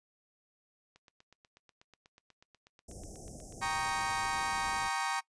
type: click train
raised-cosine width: 0.2 ms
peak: -40 dBFS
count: 23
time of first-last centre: 0.96-3.646 s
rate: 8.19 Hz
type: band-stop noise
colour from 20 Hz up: pink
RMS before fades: -47 dBFS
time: 2.88-4.89 s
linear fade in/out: 5 ms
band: 770 to 5400 Hz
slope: 96 dB/octave
type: chord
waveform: 30% pulse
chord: Eb dominant seventh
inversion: first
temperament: equal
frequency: 784 / 932.3 / 1108.7 / 1244.5 Hz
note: G5 / Bb5 / Db6 / Eb6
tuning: 0 / 0 / 0 / 0 cents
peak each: -34 / -33 / -35 / -38 dBFS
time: 3.61-5.21 s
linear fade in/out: 20 ms
effects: noise-tail reverb RT60 0.1 s tail -21 dB re dry + resampled to 22050 Hz